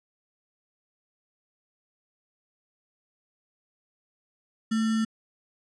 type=tone with sample-and-hold; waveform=sine; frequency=221.3 Hz; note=A3; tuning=10 cents sharp; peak=-22 dBFS; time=4.71-5.05 s; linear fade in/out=10 ms; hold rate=1575 Hz; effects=resampled to 22050 Hz